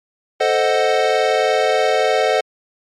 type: chord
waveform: square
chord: A diminished seventh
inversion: none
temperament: equal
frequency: 440 / 523.3 / 622.3 / 740 Hz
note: A4 / C5 / Eb5 / Gb5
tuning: 0 / 0 / 0 / 0 cents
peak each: -20 dBFS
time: 0.4-2.41 s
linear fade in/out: 10 ms
effects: low-pass 5000 Hz 12 dB/octave + MP3 64 kbps